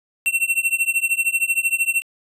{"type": "tone with tremolo", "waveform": "square", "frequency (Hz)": 2713, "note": "E7", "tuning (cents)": 49, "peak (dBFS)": -14, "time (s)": [0.26, 2.02], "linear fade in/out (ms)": 0, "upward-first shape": "triangle", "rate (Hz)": 13, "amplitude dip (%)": 100, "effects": ["resampled to 32000 Hz"]}